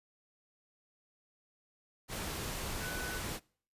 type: tone in noise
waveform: sine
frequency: 1495 Hz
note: F#6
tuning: 17 cents sharp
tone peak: -41 dBFS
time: 2.79-3.22 s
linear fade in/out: 50 ms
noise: pink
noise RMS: -39 dBFS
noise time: 2.08-3.4 s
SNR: -5 dB
effects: noise-tail reverb RT60 0.5 s tail -25 dB re dry + resampled to 32000 Hz